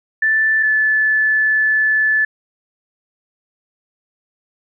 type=tone pair in turn; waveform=sine; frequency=1760 / 1737.8 Hz; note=A6 / A6; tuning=0 / -22 cents; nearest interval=unison; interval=22 cents; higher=first; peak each=-12 dBFS; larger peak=neither; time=0.22-0.63 / 0.63-2.25 s; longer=second; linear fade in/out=5 ms; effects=none